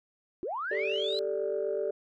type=linear sweep; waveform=sine; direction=up; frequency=312.7 to 4101 Hz; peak=-31 dBFS; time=0.43-1.19 s; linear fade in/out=0 ms
type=chord; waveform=sine; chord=G suspended second; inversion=none; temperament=equal; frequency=392 / 440 / 587.3 Hz; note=G4 / A4 / D5; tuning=0 / 0 / 0 cents; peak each=-32 dBFS; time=0.71-1.91 s; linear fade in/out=5 ms
effects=tanh soft clip ceiling -21 dBFS